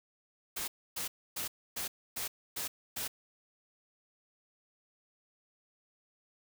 white noise bursts, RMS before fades -37 dBFS, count 7, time 0.56-3.08 s, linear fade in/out 10 ms, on 120 ms, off 280 ms, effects none

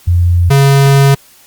sine / square tone pair in turn, 87.31 / 138.33 Hz, F2 / C#3, 0 / -3 cents, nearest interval minor sixth, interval 797 cents, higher second, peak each -6 / -5 dBFS, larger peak second, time 0.07-0.5 / 0.5-1.15 s, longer second, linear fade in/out 10 ms, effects white hiss -43 dBFS RMS until 1.46 s + Opus 48 kbps

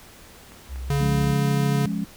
click train, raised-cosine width 0.5 ms, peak -29 dBFS, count 5, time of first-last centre 0.52-1.477 s, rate 4.18 Hz
sine tone with vibrato, 64.8 Hz, C2, 16 cents flat, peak -29 dBFS, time 0.68-1.36 s, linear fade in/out 50 ms, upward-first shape sine, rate 6 Hz, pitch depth 28 cents each way
square tone, 141.2 Hz, C#3, 32 cents sharp, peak -21 dBFS, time 0.9-1.86 s, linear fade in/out 2 ms
sine chord, Db major, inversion first, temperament equal, 174.61 / 207.7 / 277.2 Hz, F3 / Ab3 / Db4, 0 / 0 / 0 cents, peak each -28 / -26 / -32 dBFS, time 1-2.05 s, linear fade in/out 5 ms
effects pink hiss -47 dBFS RMS until 2.16 s

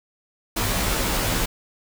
pink noise with comb filter, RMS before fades -23 dBFS, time 0.56-1.46 s, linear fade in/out 10 ms, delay 14 ms, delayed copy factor -1, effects none

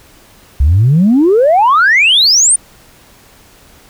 sine exponential sweep, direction up, 64 to 9397 Hz, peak -4 dBFS, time 0.6-2.56 s, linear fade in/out 5 ms, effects tanh soft clip ceiling -2 dBFS + pink hiss -43 dBFS RMS until 3.89 s

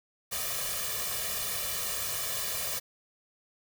white noise with comb filter, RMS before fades -33 dBFS, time 0.31-2.8 s, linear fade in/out 20 ms, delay 1.7 ms, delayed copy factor +0.95, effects none

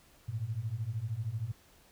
sine beating tone pair, 103.83 / 116.83 Hz, G#2 / A#2, 0 / +4 cents, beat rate 13 Hz, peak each -37 / -35 dBFS, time 0.28-1.52 s, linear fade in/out 10 ms, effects pink hiss -62 dBFS RMS until 1.91 s

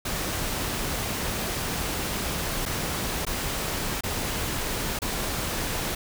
pink noise with dropouts, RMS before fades -29 dBFS, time 0.05-5.95 s, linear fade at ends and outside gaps 5 ms, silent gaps 2.655-2.66 / 3.252-3.266 / 4.009-4.035 / 4.99-5.018 s, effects none

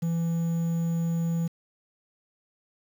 triangle tone with quantisation, 166.9 Hz, E3, 22 cents sharp, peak -22 dBFS, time 0.02-1.48 s, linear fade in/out 10 ms, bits 8, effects none

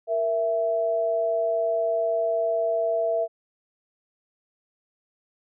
sine tone pair together, 466.2 / 662.2 Hz, A#4 / E5, 0 / +8 cents, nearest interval tritone, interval 608 cents, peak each -28 / -22 dBFS, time 0.07-3.28 s, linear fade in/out 50 ms, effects none

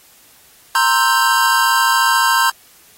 square chord, C dominant seventh, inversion third, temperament equal, 932.3 / 1046.5 / 1318.5 / 1568 Hz, Bb5 / C6 / E6 / G6, 0 / 0 / 0 / 0 cents, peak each -18 / -17 / -22 / -17 dBFS, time 0.75-2.5 s, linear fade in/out 2 ms, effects white hiss -48 dBFS RMS until 2.97 s + AAC 48 kbps

